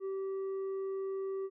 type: tone with tanh clipping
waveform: sine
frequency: 386.7 Hz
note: G4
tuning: 24 cents flat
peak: -35 dBFS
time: 0-1.5 s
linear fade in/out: 50 ms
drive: 4 dB
effects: none